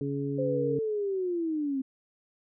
harmonic tone, 140.4 Hz, C#3, 22 cents sharp, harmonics 1 / 2 / 3, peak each -33 / -32 / -34 dBFS, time 0.01-0.79 s, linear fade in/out 2 ms
sine linear sweep, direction down, 523.3 to 260.5 Hz, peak -27 dBFS, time 0.38-1.82 s, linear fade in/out 10 ms
effects none

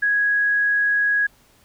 sine tone, 1661.2 Hz, G#6, in tune, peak -16 dBFS, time 0.02-1.27 s, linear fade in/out 10 ms, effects pink hiss -56 dBFS RMS until 1.64 s

